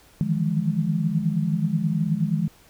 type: tone cluster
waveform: sine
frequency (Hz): 153.6 / 162 / 172.4 / 208.5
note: D#3 / E3 / F3 / G#3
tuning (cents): -22 / -30 / -22 / +7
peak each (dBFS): -26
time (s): 0.21-2.48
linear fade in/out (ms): 0
effects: pink hiss -54 dBFS RMS until 2.69 s